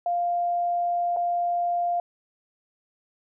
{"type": "tone with dropouts", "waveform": "sine", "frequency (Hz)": 698.5, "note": "F5", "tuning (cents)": 0, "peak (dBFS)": -22, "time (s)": [0.06, 2], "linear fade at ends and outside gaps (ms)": 2, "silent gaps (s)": [1.164, 1.169], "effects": []}